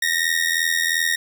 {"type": "ring-modulated tone", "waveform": "sawtooth", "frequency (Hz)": 1864.7, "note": "A#6", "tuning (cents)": 0, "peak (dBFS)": -12, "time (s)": [0.02, 1.16], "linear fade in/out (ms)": 5, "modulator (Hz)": 41.4, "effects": []}